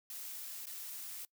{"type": "noise with dropouts", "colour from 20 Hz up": "blue", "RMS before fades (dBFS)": -45, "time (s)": [0.1, 1.25], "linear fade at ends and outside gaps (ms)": 2, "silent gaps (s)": [0.657, 0.668], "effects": ["noise-tail reverb RT60 0.1 s tail -21 dB re dry"]}